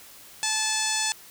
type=harmonic tone; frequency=870 Hz; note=A5; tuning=20 cents flat; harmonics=1 / 2 / 3 / 4 / 5 / 6 / 7 / 8 / 9 / 10; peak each=-33 / -33 / -33 / -33 / -33 / -33 / -33 / -33 / -33 / -33 dBFS; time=0.43-1.12 s; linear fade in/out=0 ms; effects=white hiss -48 dBFS RMS until 1.3 s